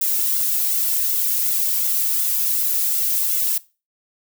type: noise with flanger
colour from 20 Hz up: violet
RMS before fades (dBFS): -20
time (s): 0.01-3.58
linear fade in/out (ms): 5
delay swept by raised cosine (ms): 1.4 to 2.3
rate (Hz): 2.7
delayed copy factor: +0.8
effects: noise-tail reverb RT60 0.3 s tail -20 dB re dry